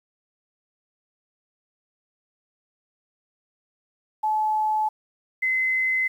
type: tone pair in turn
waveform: sine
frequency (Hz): 861 / 2048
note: A5 / C7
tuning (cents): -38 / -38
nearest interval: octave + minor third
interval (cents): 1500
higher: second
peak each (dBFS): -20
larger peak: neither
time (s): 4.23-4.89 / 5.42-6.08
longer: neither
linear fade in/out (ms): 10
effects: 9-bit